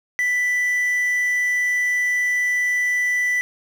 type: tone with quantisation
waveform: triangle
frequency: 1979 Hz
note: B6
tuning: 3 cents sharp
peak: -16 dBFS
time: 0.19-3.41 s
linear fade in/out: 0 ms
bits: 7
effects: none